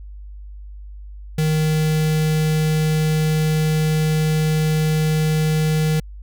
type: tone with notch filter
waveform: square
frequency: 155.56 Hz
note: D#3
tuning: in tune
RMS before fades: -18 dBFS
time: 1.38-6 s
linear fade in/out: 5 ms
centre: 1000 Hz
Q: 1.1
effects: added 50 Hz sine -33 dBFS peak until 6.22 s